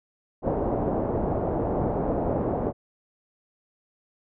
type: low-pass noise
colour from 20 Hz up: white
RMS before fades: -26 dBFS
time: 0.42-2.73 s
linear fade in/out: 50 ms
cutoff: 690 Hz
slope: 24 dB/octave
effects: none